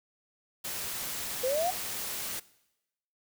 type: noise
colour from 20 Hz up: white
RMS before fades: -36 dBFS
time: 0.64-2.4 s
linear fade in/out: 10 ms
type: exponential sweep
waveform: sine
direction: up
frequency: 490 to 755 Hz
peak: -26 dBFS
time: 1.43-1.71 s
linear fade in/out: 10 ms
effects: noise-tail reverb RT60 0.9 s tail -20 dB re dry